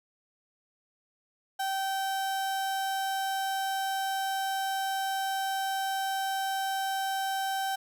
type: tone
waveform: 35% pulse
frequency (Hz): 775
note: G5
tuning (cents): -20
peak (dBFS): -27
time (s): 1.59-7.76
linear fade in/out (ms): 10
effects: none